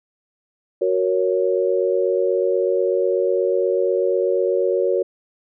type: chord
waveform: sine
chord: F# major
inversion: none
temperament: equal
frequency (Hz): 370 / 466.2 / 554.4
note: F#4 / A#4 / C#5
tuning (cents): 0 / 0 / 0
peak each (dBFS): -20 / -21 / -21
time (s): 0.81-5.03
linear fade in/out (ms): 10
effects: none